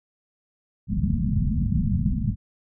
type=low-pass noise; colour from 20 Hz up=white; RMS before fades=-23 dBFS; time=0.87-2.36 s; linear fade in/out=50 ms; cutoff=230 Hz; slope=96 dB/octave; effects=none